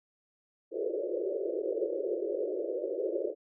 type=band-pass noise; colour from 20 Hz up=pink; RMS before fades=-33 dBFS; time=0.71-3.35 s; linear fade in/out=50 ms; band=340 to 580 Hz; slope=96 dB/octave; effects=none